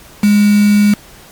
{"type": "tone with quantisation", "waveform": "sine", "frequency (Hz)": 206.5, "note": "G#3", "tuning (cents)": -10, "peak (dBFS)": -6, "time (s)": [0.23, 0.94], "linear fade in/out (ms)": 5, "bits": 3, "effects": ["pink hiss -39 dBFS RMS until 1.31 s", "MP3 96 kbps"]}